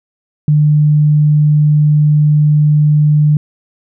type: tone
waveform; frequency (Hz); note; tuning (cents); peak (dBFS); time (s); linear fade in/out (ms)
sine; 150; D3; +37; -6; 0.48-3.37; 2
effects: none